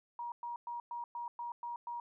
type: tone bursts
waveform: sine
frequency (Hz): 951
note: A#5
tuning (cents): +34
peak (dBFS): -38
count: 8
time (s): 0.19-2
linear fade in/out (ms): 2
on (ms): 130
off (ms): 110
effects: none